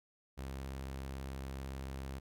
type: tone with vibrato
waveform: sawtooth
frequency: 67 Hz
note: C2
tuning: 42 cents sharp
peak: -37 dBFS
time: 0.37-2.2 s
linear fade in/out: 20 ms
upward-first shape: triangle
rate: 18 Hz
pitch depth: 42 cents each way
effects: none